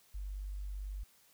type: tone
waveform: sine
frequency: 49 Hz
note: G1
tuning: in tune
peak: -38 dBFS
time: 0.14-1.04 s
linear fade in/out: 10 ms
effects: white hiss -66 dBFS RMS until 1.33 s